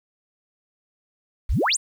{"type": "exponential sweep", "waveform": "sine", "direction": "up", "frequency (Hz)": [34.65, 10000], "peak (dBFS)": -18, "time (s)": [1.49, 1.77], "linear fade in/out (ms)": 10, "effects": ["8-bit"]}